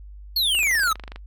square exponential sweep, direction down, 4449 to 1244.5 Hz, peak -19 dBFS, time 0.36-0.93 s, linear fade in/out 5 ms
click train, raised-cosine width 0.3 ms, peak -21 dBFS, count 16, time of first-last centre 0.55-1.16 s, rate 24.6 Hz
effects noise-tail reverb RT60 0.1 s tail -26 dB re dry + added 50 Hz sine -38 dBFS peak until 1.26 s

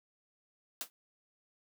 white noise with exponential decay, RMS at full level -34 dBFS, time 0.81-0.9 s, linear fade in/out 0 ms, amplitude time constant 19 ms, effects high-pass 200 Hz 12 dB/octave

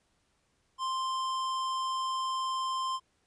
sine tone with tanh clipping, 1046.5 Hz, C6, in tune, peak -32 dBFS, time 0.78-3 s, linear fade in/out 50 ms, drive 18 dB, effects pink hiss -73 dBFS RMS until 3.26 s + resampled to 22050 Hz

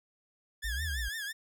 sawtooth tone with vibrato, 1709 Hz, G#6, 49 cents sharp, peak -32 dBFS, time 0.62-1.33 s, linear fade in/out 20 ms, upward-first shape triangle, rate 6 Hz, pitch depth 130 cents each way
sine exponential two-way sweep, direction up then down, 49 to 82.41 to 51.4 Hz, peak -33 dBFS, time 0.64-1.09 s, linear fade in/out 10 ms, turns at 0.85 s
effects none

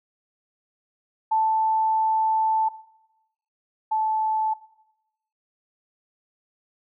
sine tone pair in turn, 880 / 872.4 Hz, A5 / A5, 0 / -15 cents, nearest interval unison, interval 15 cents, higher first, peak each -18 / -20 dBFS, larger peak first, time 1.31-2.69 / 3.91-4.54 s, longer first, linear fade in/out 10 ms, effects noise-tail reverb RT60 0.9 s tail -18 dB re dry

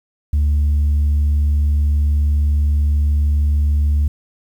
sine tone, 73.42 Hz, D2, in tune, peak -10 dBFS, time 0.33-4.08 s, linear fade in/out 5 ms, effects tanh soft clip ceiling -11 dBFS + 8-bit

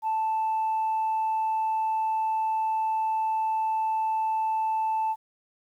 sine tone, 880 Hz, A5, in tune, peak -22 dBFS, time 0.02-5.16 s, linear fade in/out 50 ms, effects tanh soft clip ceiling -21 dBFS + 10-bit

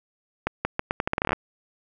accelerating click train, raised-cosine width 0.5 ms, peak -8 dBFS, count 15, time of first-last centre 0.47-1.33 s, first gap 180 ms, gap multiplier 0.8, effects none

